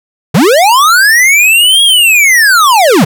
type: linear two-way sweep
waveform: square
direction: up then down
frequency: 121.7 to 3322 to 121.7 Hz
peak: -4 dBFS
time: 0.34-3.05 s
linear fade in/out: 10 ms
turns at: 1.83 s
effects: none